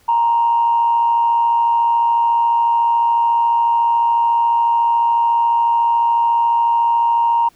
sine tone with amplitude modulation, 933 Hz, A#5, 1 cent sharp, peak -9 dBFS, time 0.08-7.49 s, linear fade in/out 10 ms, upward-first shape sine, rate 114 Hz, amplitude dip 45%, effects tanh soft clip ceiling -6 dBFS + pink hiss -54 dBFS RMS until 7.55 s

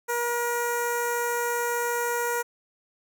10% pulse tone with notch filter, 476.7 Hz, A#4, 39 cents sharp, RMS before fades -27 dBFS, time 0.08-2.43 s, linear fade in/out 20 ms, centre 3200 Hz, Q 0.61, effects none

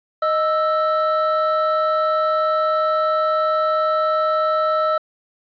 triangle tone pair together, 622.2 / 1318.5 Hz, D#5 / E6, 0 / 0 cents, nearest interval octave + minor second, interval 1300 cents, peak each -17 dBFS, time 0.22-4.98 s, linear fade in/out 5 ms, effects resampled to 11025 Hz + 8-bit

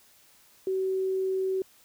sine tone, 379.4 Hz, F#4, 43 cents sharp, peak -25 dBFS, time 0.67-1.62 s, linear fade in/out 2 ms, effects white hiss -59 dBFS RMS until 1.84 s

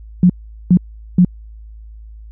sine tone bursts, 179.4 Hz, F3, 47 cents sharp, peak -5 dBFS, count 3, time 0.23-1.248 s, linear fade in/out 2 ms, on 66 ms, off 410 ms, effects added 54 Hz sine -33 dBFS peak until 2.31 s

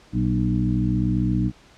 harmonic tone with a mistuned harmonic, 61 Hz, B1, 21 cents flat, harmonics 1 / 2 / 3 / 4 / 5, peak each -27 / -23 / -24 / -28 / -26 dBFS, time 0.12-1.52 s, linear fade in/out 50 ms, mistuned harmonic 3, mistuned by +61 cents, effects pink hiss -52 dBFS RMS until 1.77 s + low-pass 6000 Hz 12 dB/octave

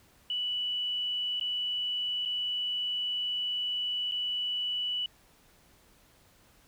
sine tone with dropouts, 2960 Hz, F#7, in tune, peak -29 dBFS, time 0.3-5.06 s, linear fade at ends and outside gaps 2 ms, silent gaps 1.398-1.41 / 2.252-2.257 / 4.113-4.12 s, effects pink hiss -62 dBFS RMS until 6.67 s

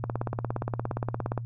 click train, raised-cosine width 1 ms, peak -15 dBFS, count 24, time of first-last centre 0.04-1.377 s, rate 17.2 Hz, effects noise-tail reverb RT60 0.1 s tail -24 dB re dry + added 117 Hz sine -33 dBFS peak until 1.45 s

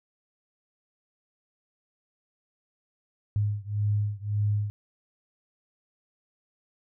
sine beating tone pair, 103.1 / 104.9 Hz, G#2 / G#2, -12 / +18 cents, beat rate 1.8 Hz, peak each -27 / -28 dBFS, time 3.36-4.7 s, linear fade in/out 0 ms, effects none

